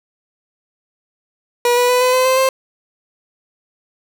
30% pulse tone with pitch steps, 483.5 / 490.5 / 497.7 / 504.9 / 512.3 / 519.7 / 527.3 Hz, B4 / B4 / B4 / B4 / C5 / C5 / C5, -37 / -12 / +13 / +38 / -37 / -12 / +13 cents, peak -9 dBFS, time 1.65-2.49 s, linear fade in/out 2 ms, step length 120 ms, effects none

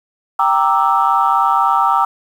sine chord, E half-diminished seventh, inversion first, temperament equal, 784 / 932.3 / 1174.7 / 1318.5 Hz, G5 / Bb5 / D6 / E6, 0 / 0 / 0 / 0 cents, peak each -16 dBFS, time 0.39-2.05 s, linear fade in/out 5 ms, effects tanh soft clip ceiling -1 dBFS + 7-bit

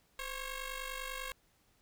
10% pulse ring-modulated tone, 541 Hz, C#5, 42 cents flat, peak -28 dBFS, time 0.19-1.32 s, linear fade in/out 2 ms, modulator 566 Hz, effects pink hiss -71 dBFS RMS until 1.81 s

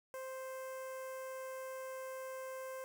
sawtooth tone with notch filter, 523.3 Hz, C5, in tune, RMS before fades -45 dBFS, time 0.14-2.84 s, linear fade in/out 0 ms, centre 3900 Hz, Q 0.64, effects none

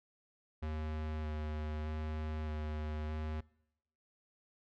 square tone with vibrato, 77 Hz, D#2, 17 cents flat, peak -37 dBFS, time 0.62-3.41 s, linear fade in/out 10 ms, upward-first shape square, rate 0.81 Hz, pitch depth 12 cents each way, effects noise-tail reverb RT60 0.8 s tail -23 dB re dry + low-pass 3000 Hz 12 dB/octave

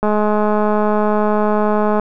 click train, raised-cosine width 1 ms, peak -4 dBFS, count 416, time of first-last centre 0.03-1.997 s, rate 211 Hz, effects none

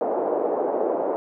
pink band-pass noise, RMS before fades -24 dBFS, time 0.01-1.16 s, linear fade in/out 0 ms, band 380 to 730 Hz, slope 24 dB/octave, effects none

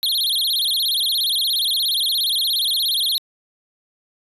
square tone with vibrato, 3710 Hz, A#7, 9 cents flat, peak -18 dBFS, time 0.03-3.18 s, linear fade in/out 0 ms, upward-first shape sine, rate 17 Hz, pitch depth 270 cents each way, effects resampled to 32000 Hz

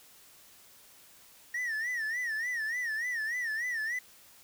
triangle tone with vibrato, 1860 Hz, A#6, 4 cents flat, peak -29 dBFS, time 1.54-3.99 s, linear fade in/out 5 ms, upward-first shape sine, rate 3.4 Hz, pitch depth 130 cents each way, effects white hiss -57 dBFS RMS until 4.43 s

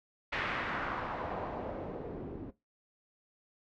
white noise with low-pass filter sweep, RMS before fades -38 dBFS, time 0.32-2.51 s, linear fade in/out 10 ms, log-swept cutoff 2200 to 290 Hz, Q 1.5, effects noise-tail reverb RT60 0.2 s tail -17 dB re dry + low-pass 4000 Hz 12 dB/octave

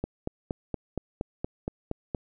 click train, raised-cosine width 2 ms, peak -16 dBFS, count 10, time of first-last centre 0.04-2.148 s, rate 4.27 Hz, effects none

